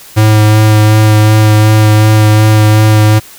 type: tone with vibrato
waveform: square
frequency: 107.5 Hz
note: A2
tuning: 40 cents flat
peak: -4 dBFS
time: 0.16-3.2 s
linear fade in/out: 20 ms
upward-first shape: sine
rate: 2.7 Hz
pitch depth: 13 cents each way
effects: white hiss -34 dBFS RMS until 3.38 s